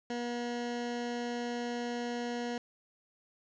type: tone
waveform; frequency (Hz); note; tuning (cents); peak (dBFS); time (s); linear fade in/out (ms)
20% pulse; 240; B3; -49; -29; 0.1-2.58; 2
effects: resampled to 16000 Hz + 10-bit